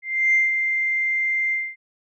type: tone with ADSR envelope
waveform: sine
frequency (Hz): 2093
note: C7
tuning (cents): 0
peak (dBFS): -13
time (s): 0.02-1.76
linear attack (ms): 320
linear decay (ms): 170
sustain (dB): -6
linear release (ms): 240
effects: tanh soft clip ceiling -9 dBFS